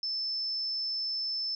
sine tone, 5274 Hz, E8, in tune, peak -30 dBFS, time 0.03-1.55 s, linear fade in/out 2 ms, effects none

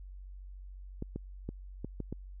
clicks, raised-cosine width 3 ms, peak -24 dBFS, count 6, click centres 1.024 / 1.16 / 1.49 / 1.846 / 2.003 / 2.126 s, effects added 47 Hz sine -44 dBFS peak until 2.4 s

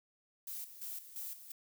violet noise with tremolo, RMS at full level -43 dBFS, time 0.47-1.52 s, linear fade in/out 5 ms, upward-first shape square, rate 2.9 Hz, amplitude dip 70%, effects none

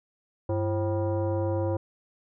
sine tone with frequency modulation, 98 Hz, G2, in tune, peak -24 dBFS, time 0.49-1.77 s, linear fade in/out 5 ms, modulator 436 Hz, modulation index 1.2, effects none

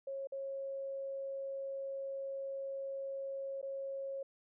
sine tone with dropouts, 545 Hz, C#5, 29 cents flat, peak -38 dBFS, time 0.07-4.23 s, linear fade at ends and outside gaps 5 ms, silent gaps 0.272-0.321 / 3.615-3.627 s, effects none

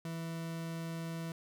40% pulse tone, 164.81 Hz, E3, in tune, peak -37 dBFS, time 0.05-1.32 s, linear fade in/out 2 ms, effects none

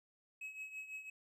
triangle tone with tremolo, 2563 Hz, E7, 49 cents flat, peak -40 dBFS, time 0.41-1.1 s, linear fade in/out 5 ms, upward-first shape triangle, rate 6 Hz, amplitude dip 75%, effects none

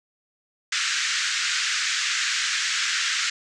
pink band-pass noise, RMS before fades -25 dBFS, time 0.72-3.3 s, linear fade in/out 5 ms, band 1400 to 7400 Hz, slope 48 dB/octave, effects none

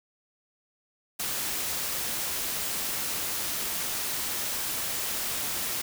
white noise, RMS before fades -31 dBFS, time 1.19-5.82 s, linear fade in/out 10 ms, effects none

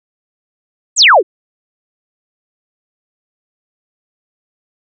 sine exponential sweep, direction down, 8530 to 316.5 Hz, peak -3 dBFS, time 0.96-1.23 s, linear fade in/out 50 ms, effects none

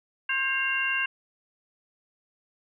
harmonic tone with a mistuned harmonic, 532 Hz, C5, 29 cents sharp, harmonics 2 / 3 / 4 / 5, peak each -35 / -28 / -34 / -27 dBFS, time 0.29-1.06 s, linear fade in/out 5 ms, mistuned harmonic 5, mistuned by +70 cents, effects none

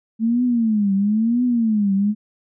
sine tone with vibrato, 220 Hz, A3, in tune, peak -15 dBFS, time 0.19-2.15 s, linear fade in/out 50 ms, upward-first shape triangle, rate 1 Hz, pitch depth 230 cents each way, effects none

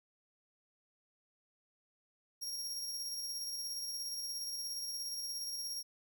sawtooth tone with tremolo, 5588 Hz, F8, in tune, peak -35 dBFS, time 2.41-5.83 s, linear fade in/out 20 ms, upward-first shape square, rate 17 Hz, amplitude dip 25%, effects none

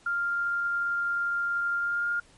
sine tone with pitch glide, 1396.9 to 1411.5 Hz, F6 to F6, 0 to +18 cents, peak -25 dBFS, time 0.06-2.2 s, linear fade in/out 5 ms, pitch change +18 cents, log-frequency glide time 1.78-2.08 s, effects pink hiss -58 dBFS RMS until 2.37 s + MP3 48 kbps

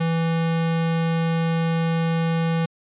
square tone, 164.81 Hz, E3, in tune, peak -20 dBFS, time 0-2.66 s, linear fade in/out 10 ms, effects resampled to 8000 Hz

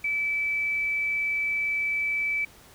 sine tone, 2309 Hz, D7, 30 cents flat, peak -24 dBFS, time 0.04-2.45 s, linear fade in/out 5 ms, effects pink hiss -52 dBFS RMS until 2.74 s

